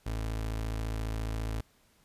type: tone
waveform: 30% pulse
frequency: 54.6 Hz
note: A1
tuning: 13 cents flat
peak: -29 dBFS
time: 0.06-1.61 s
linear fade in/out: 5 ms
effects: pink hiss -66 dBFS RMS until 2.04 s + resampled to 32000 Hz